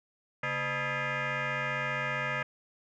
sine tone with frequency modulation, 233.1 Hz, A#3, in tune, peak -28 dBFS, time 0.43-2.43 s, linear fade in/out 5 ms, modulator 371 Hz, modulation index 5.9, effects tanh soft clip ceiling -26 dBFS

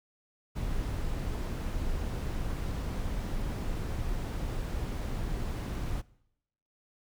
brown noise, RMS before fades -33 dBFS, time 0.55-6.02 s, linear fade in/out 20 ms, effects noise-tail reverb RT60 0.8 s tail -22 dB re dry

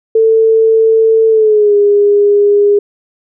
sine tone with pitch glide, 445.9 to 408.9 Hz, A4 to G#4, +23 to -27 cents, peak -5 dBFS, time 0.15-2.79 s, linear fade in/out 5 ms, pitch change -150 cents, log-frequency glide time 1.29-1.75 s, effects none

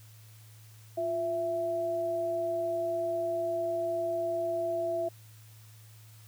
sine tone pair together, 350.9 / 664.5 Hz, F4 / E5, +8 / +14 cents, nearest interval major seventh, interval 1106 cents, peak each -36 / -29 dBFS, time 0.97-5.09 s, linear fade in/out 10 ms, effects added 109 Hz sine -51 dBFS peak until 6.27 s + white hiss -59 dBFS RMS until 6.27 s

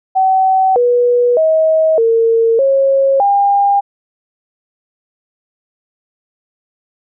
sine tone with pitch steps, 760 / 486.3 / 636 / 456 / 544 / 803 Hz, F#5 / B4 / D#5 / A#4 / C#5 / G5, +46 / -27 / +38 / -38 / -33 / +41 cents, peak -8 dBFS, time 0.15-3.81 s, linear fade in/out 20 ms, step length 610 ms, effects none

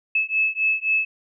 sine beating tone pair, 2600 / 2603.8 Hz, E7 / E7, -24 / -22 cents, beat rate 3.8 Hz, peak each -22 dBFS, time 0.15-1.05 s, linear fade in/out 5 ms, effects none

